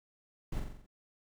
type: noise with echo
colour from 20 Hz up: brown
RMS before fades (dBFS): -36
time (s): 0.52-0.6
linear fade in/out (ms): 5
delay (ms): 44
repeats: 6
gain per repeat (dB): -4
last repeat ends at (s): 0.864
effects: none